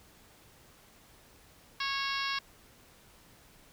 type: harmonic tone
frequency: 550 Hz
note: C#5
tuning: 14 cents flat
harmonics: 2 / 3 / 4 / 5 / 6 / 7 / 8 / 9 / 10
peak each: -36 / -38 / -39 / -40 / -41 / -41 / -42 / -43 / -43 dBFS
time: 1.8-2.39 s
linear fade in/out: 5 ms
effects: pink hiss -59 dBFS RMS until 3.72 s